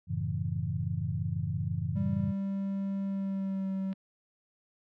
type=chord; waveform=sine; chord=F# minor seventh; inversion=none; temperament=equal; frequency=92.5 / 110 / 138.59 / 164.81 Hz; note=F#2 / A2 / C#3 / E3; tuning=0 / 0 / 0 / 0 cents; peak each=-35 dBFS; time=0.07-2.34 s; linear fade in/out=50 ms
type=tone with pitch glide; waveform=triangle; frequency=196 to 191.86 Hz; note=G3 to G3; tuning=0 to -37 cents; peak=-28 dBFS; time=1.95-3.94 s; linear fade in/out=20 ms; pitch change=-37 cents; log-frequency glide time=3.06-3.69 s
type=click; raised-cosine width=0.3 ms; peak=-35 dBFS; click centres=3.929 s
effects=none